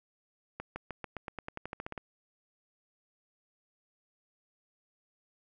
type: accelerating click train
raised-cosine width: 0.5 ms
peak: -23 dBFS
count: 15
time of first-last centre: 0.6-1.978 s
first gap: 160 ms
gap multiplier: 0.92
effects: none